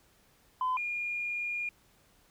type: tone pair in turn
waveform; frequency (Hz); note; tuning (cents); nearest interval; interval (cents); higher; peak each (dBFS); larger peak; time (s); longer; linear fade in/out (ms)
sine; 1018 / 2421; C6 / D#7; -48 / -48; octave + minor third; 1500; second; -26 / -31; first; 0.61-0.77 / 0.77-1.69; second; 2
effects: tanh soft clip ceiling -24 dBFS + pink hiss -65 dBFS RMS until 2.3 s